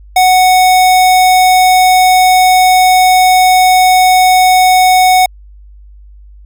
square tone, 740 Hz, F#5, in tune, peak -5 dBFS, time 0.16-5.26 s, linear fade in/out 5 ms, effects added 50 Hz sine -33 dBFS peak until 6.45 s

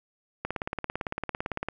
click train, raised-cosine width 0.5 ms, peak -15 dBFS, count 23, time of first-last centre 0.45-1.686 s, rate 17.8 Hz, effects none

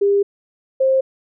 sine tone pair in turn, 401.6 / 529.6 Hz, G4 / C5, +42 / +21 cents, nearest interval perfect fourth, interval 479 cents, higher second, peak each -12 dBFS, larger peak neither, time 0.01-0.23 / 0.8-1.01 s, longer first, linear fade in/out 10 ms, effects none

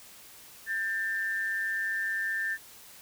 sine tone pair together, 1594.7 / 1790 Hz, G6 / A6, +29 / +29 cents, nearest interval major second, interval 200 cents, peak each -35 / -29 dBFS, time 0.66-2.58 s, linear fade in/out 50 ms, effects white hiss -51 dBFS RMS until 3.01 s

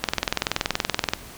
click train, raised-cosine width 0.2 ms, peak -3 dBFS, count 24, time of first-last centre 0.04-1.135 s, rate 21 Hz, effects pink hiss -42 dBFS RMS until 1.37 s

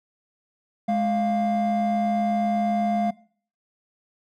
triangle tone pair together, 209.9 / 698 Hz, G#3 / F5, +19 / -1 cents, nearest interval octave + major sixth, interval 2080 cents, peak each -20 / -20 dBFS, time 0.88-3.11 s, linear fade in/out 10 ms, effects noise-tail reverb RT60 0.5 s tail -22 dB re dry + tanh soft clip ceiling -14 dBFS

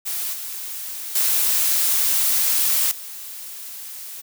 blue noise with level steps, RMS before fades -26 / -31 / -19 / -35 dBFS, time 0.05-4.22 s, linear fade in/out 20 ms, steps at 0.33 / 1.15 / 2.91 s, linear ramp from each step 5 ms, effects none

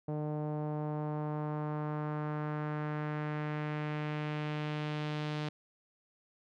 sawtooth tone with low-pass filter sweep, 150.9 Hz, D3, 47 cents sharp, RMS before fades -36 dBFS, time 0.08-5.49 s, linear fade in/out 5 ms, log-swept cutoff 640 to 3900 Hz, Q 1.5, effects none

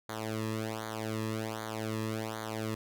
sawtooth tone with flanger, 110 Hz, A2, in tune, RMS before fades -36 dBFS, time 0.09-2.75 s, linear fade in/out 5 ms, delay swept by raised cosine 0.37 to 1.37 ms, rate 1.3 Hz, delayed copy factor -0.9, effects none

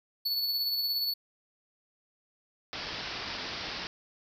square tone with tremolo, 4435 Hz, C#8, in tune, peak -27 dBFS, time 0.25-1.14 s, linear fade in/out 10 ms, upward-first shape sine, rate 17 Hz, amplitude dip 35%
white low-pass noise, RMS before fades -38 dBFS, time 2.73-3.87 s, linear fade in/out 0 ms, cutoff 5400 Hz, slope 96 dB/octave
effects none

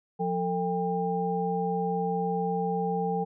sine tone cluster, 177.2 / 449.5 / 798 Hz, F3 / A4 / G5, +25 / +37 / +31 cents, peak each -30 dBFS, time 0.19-3.25 s, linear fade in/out 20 ms, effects none

